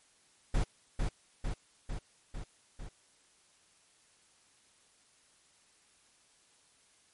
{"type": "noise with echo", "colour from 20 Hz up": "brown", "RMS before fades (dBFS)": -28, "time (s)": [0.54, 0.64], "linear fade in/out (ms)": 5, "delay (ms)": 450, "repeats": 5, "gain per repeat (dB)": -3, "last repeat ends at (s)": 2.89, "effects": ["white hiss -66 dBFS RMS until 7.13 s", "MP3 48 kbps"]}